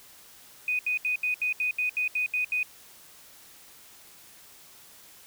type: tone bursts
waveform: sine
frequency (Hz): 2489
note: D#7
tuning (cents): 0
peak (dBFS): -24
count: 11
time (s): 0.68-2.63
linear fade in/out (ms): 2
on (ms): 110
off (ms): 74
effects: white hiss -52 dBFS RMS until 5.26 s